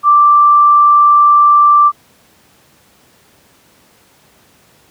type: tone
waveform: sine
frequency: 1174.7 Hz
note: D6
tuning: in tune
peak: -4 dBFS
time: 0.03-1.92 s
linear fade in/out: 50 ms
effects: pink hiss -49 dBFS RMS until 4.9 s + high-pass 100 Hz 12 dB/octave